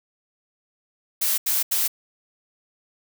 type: noise bursts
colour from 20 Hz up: blue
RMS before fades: -22 dBFS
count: 3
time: 1.21-1.88 s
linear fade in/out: 10 ms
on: 170 ms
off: 80 ms
effects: none